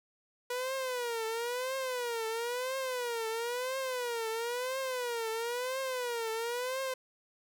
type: tone with vibrato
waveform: sawtooth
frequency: 486.8 Hz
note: B4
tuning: 25 cents flat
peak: -29 dBFS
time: 0.5-6.94 s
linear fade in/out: 5 ms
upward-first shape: triangle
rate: 0.99 Hz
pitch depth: 170 cents each way
effects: none